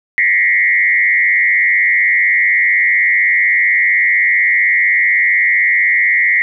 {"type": "tone with frequency modulation", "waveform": "sine", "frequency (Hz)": 2018, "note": "B6", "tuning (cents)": 37, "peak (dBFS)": -9, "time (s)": [0.18, 6.42], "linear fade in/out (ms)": 0, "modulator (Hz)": 95.8, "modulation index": 1.7, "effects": []}